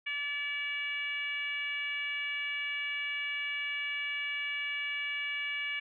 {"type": "tone with frequency modulation", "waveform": "sine", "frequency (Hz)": 2292, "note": "D7", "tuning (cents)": -43, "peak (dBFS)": -32, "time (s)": [0.06, 5.8], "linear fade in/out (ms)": 10, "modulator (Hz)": 563, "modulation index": 0.94, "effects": []}